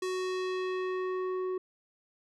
square tone with low-pass filter sweep, 370.7 Hz, F#4, 3 cents sharp, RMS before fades -33 dBFS, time 0.02-1.58 s, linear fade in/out 5 ms, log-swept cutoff 8400 to 800 Hz, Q 0.99, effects none

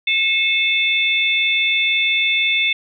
sine tone cluster, 2176 / 2622 / 3548 Hz, C#7 / E7 / A7, -33 / -10 / +14 cents, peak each -19 dBFS, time 0.07-2.73 s, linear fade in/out 5 ms, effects none

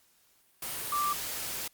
sine tone in noise, 1174.7 Hz, D6, in tune, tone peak -27 dBFS, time 0.92-1.13 s, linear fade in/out 5 ms, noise white, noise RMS -36 dBFS, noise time 0.62-1.68 s, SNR +6 dB, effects white hiss -66 dBFS RMS until 1.73 s + Opus 48 kbps

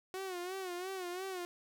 sawtooth tone with vibrato, 367.9 Hz, F#4, 10 cents flat, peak -35 dBFS, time 0.14-1.45 s, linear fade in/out 0 ms, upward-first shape sine, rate 2.9 Hz, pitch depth 85 cents each way, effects none

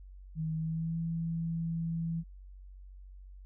sine tone with pitch glide, 158.8 to 165.35 Hz, D#3 to E3, +36 to +6 cents, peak -31 dBFS, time 0.35-2.24 s, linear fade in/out 50 ms, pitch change +70 cents, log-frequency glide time 0.54-0.98 s, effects added 47 Hz sine -47 dBFS peak until 3.45 s

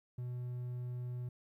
triangle tone, 123.47 Hz, B2, in tune, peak -36 dBFS, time 0.18-1.29 s, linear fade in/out 5 ms, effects 13-bit

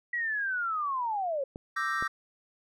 sine linear sweep, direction down, 1947 to 523 Hz, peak -28 dBFS, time 0.13-1.44 s, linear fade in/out 5 ms
clicks, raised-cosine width 2 ms, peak -26 dBFS, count 2, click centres 1.559 / 2.025 s
triangle chord, E half-diminished seventh, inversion third, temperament equal, 1174.7 / 1318.5 / 1568 / 1864.7 Hz, D6 / E6 / G6 / Bb6, 0 / 0 / 0 / 0 cents, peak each -32 dBFS, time 1.76-2.08 s, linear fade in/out 10 ms
effects none

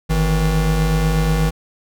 square tone pair together, 50.6 / 160 Hz, G#1 / D#3, -44 / +49 cents, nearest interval octave + minor sixth, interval 1993 cents, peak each -18 dBFS, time 0.09-1.51 s, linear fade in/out 20 ms, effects none

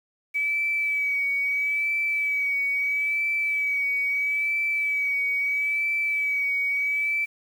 sine tone with vibrato, 2286 Hz, D7, 47 cents flat, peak -22 dBFS, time 0.34-7.26 s, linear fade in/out 20 ms, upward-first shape sine, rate 0.76 Hz, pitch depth 28 cents each way, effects 8-bit

